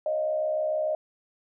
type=tone with frequency modulation; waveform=sine; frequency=619 Hz; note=D#5; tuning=9 cents flat; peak=-24 dBFS; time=0.06-0.95 s; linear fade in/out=2 ms; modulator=66.6 Hz; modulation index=0.57; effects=none